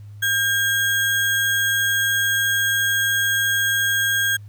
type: tone with sample-and-hold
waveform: sine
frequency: 1603 Hz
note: G6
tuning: 38 cents sharp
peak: -17 dBFS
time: 0.22-4.37 s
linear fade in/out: 10 ms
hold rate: 4900 Hz
effects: added 103 Hz sine -36 dBFS peak until 4.48 s + pink hiss -61 dBFS RMS until 4.48 s